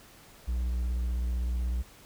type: tone with vibrato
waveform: triangle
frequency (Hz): 60.7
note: B1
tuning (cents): -29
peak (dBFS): -25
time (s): 0.47-1.83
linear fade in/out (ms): 20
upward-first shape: sine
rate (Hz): 16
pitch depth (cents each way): 43
effects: pink hiss -54 dBFS RMS until 2.05 s